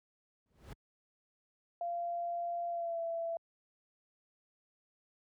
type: noise with exponential growth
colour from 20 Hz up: brown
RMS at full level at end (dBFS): -40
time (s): 0.46-0.73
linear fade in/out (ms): 1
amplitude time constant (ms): 58
type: tone with pitch glide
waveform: sine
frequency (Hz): 690 to 668.4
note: F5 to E5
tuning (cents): -21 to +24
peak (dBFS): -34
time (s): 1.81-3.37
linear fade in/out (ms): 2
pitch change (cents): -55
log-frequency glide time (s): 2.69-3
effects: high-pass 60 Hz 12 dB/octave